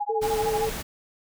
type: tone with tremolo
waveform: sine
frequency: 827 Hz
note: G#5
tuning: 8 cents flat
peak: -23 dBFS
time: 0-0.67 s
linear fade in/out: 10 ms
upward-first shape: sine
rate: 13 Hz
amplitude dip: 100%
type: tone with vibrato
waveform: sine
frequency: 440 Hz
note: A4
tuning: in tune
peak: -24 dBFS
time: 0.09-0.7 s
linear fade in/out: 10 ms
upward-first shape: sine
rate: 5.9 Hz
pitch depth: 29 cents each way
type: noise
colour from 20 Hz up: pink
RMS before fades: -33 dBFS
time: 0.21-0.83 s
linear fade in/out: 20 ms
effects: none